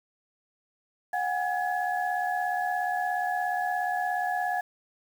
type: tone cluster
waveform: sine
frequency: 726 / 803 / 1696 Hz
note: F#5 / G5 / G#6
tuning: -33 / +41 / +36 cents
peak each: -28 / -32 / -32 dBFS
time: 1.13-4.61 s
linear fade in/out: 5 ms
effects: 8-bit